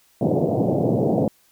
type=band-pass noise; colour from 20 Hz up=pink; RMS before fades=-20 dBFS; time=0.21-1.28 s; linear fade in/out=2 ms; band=110 to 710 Hz; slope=48 dB/octave; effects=white hiss -59 dBFS RMS until 1.51 s